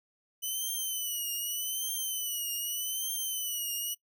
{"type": "tone with vibrato", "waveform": "5% pulse", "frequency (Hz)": 2999, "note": "F#7", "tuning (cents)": 23, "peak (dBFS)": -24, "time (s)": [0.42, 3.95], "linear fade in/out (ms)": 20, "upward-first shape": "triangle", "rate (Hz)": 0.83, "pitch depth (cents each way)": 100, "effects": ["noise-tail reverb RT60 0.1 s tail -22 dB re dry"]}